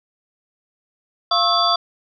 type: tone cluster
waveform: sine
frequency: 692 / 1088 / 1305 / 3458 / 4694 Hz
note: F5 / C#6 / E6 / A7 / D8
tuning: -16 / -33 / -18 / -31 / -2 cents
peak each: -21 dBFS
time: 1.31-1.76 s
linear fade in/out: 5 ms
effects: none